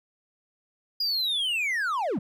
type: linear sweep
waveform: triangle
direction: down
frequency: 4919 to 149.7 Hz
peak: -23 dBFS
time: 1-2.19 s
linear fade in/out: 5 ms
effects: none